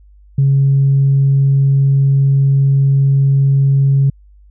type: tone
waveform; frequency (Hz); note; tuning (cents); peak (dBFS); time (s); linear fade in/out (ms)
sine; 137.5; C#3; -14; -7; 0.38-4.1; 5
effects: tanh soft clip ceiling -4 dBFS + added 50 Hz sine -41 dBFS peak until 4.5 s